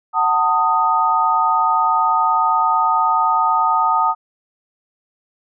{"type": "chord", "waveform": "sine", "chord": "D# diminished", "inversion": "first", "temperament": "just", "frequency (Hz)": [746.7, 896, 1244.5], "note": ["F#5", "A5", "D#6"], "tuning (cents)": [16, 31, 0], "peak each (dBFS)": [-21, -17, -16], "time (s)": [0.13, 4.15], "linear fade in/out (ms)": 50, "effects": []}